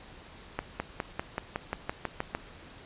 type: accelerating click train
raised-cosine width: 0.5 ms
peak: -15 dBFS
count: 11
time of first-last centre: 0.59-2.35 s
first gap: 210 ms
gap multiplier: 0.96
effects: pink hiss -50 dBFS RMS until 2.85 s + resampled to 8000 Hz